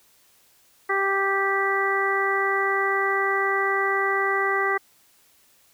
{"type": "harmonic tone", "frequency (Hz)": 392, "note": "G4", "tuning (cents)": 0, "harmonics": [1, 2, 3, 4, 5], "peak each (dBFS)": [-26, -29, -26, -29, -25], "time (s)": [0.89, 4.78], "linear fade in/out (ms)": 10, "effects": ["white hiss -59 dBFS RMS until 5.73 s"]}